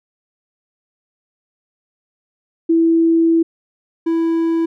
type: tone pair in turn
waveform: sine / triangle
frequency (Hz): 329.9 / 329.9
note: E4 / E4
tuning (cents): +1 / +1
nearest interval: unison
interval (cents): 0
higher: neither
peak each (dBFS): -10 / -12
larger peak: first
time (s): 2.69-3.43 / 4.06-4.66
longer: first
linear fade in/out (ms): 10
effects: none